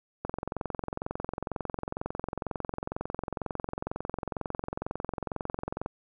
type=click train; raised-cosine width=1 ms; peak=-18 dBFS; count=125; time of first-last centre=0.25-5.861 s; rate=22.1 Hz; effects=none